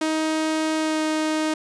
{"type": "tone with pitch glide", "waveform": "sawtooth", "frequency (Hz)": [314.6, 311.5], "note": ["D#4", "D#4"], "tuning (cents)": [19, 2], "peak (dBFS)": -17, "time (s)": [0.01, 1.54], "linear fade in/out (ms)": 5, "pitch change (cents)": -17, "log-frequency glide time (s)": [0.77, 1.02], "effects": ["resampled to 22050 Hz"]}